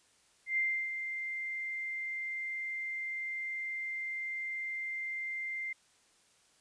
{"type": "tone with ADSR envelope", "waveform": "sine", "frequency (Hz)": 2093, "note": "C7", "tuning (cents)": 0, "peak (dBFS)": -27, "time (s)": [0.46, 5.73], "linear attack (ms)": 110, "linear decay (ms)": 320, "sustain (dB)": -8, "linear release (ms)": 6, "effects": ["white hiss -67 dBFS RMS until 6.6 s", "resampled to 22050 Hz"]}